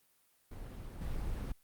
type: noise with level steps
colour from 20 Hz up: brown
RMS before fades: -44 / -38 dBFS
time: 0.51-1.52 s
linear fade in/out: 5 ms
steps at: 1.01 s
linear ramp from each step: 2 ms
effects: white hiss -71 dBFS RMS until 1.63 s + Opus 32 kbps